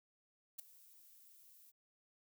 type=noise with ADSR envelope; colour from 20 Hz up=violet; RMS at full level=-42 dBFS; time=0.58-1.72 s; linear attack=15 ms; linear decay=4 ms; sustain=-21 dB; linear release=28 ms; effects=none